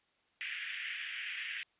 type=band-pass noise; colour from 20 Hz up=pink; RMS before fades=-41 dBFS; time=0.41-1.63 s; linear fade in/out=0 ms; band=1700 to 3100 Hz; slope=48 dB/octave; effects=white hiss -73 dBFS RMS until 1.79 s + resampled to 8000 Hz